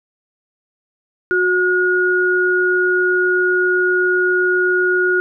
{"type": "tone pair together", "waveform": "sine", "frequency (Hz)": [365.4, 1442.3], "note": ["F#4", "F#6"], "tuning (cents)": [-22, -45], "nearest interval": "2 octaves", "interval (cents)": 2377, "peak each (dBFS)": [-16, -15], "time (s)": [1.31, 5.2], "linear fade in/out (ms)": 0, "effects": []}